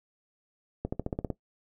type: accelerating click train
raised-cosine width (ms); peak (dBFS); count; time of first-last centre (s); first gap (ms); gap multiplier
2; -17; 8; 0.85-1.302; 75; 0.95
effects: noise-tail reverb RT60 0.1 s tail -17 dB re dry